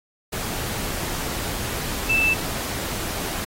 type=tone in noise; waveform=sine; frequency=2644 Hz; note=E7; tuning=5 cents sharp; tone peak=-17 dBFS; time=2.09-2.34 s; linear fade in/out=10 ms; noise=pink; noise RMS=-29 dBFS; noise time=0.32-3.45 s; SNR=+9 dB; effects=AAC 48 kbps